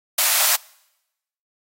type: high-pass noise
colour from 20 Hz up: white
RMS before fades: -17 dBFS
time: 0.18-0.56 s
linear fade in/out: 5 ms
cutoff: 580 Hz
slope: 96 dB/octave
effects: noise-tail reverb RT60 0.9 s tail -25 dB re dry + AAC 48 kbps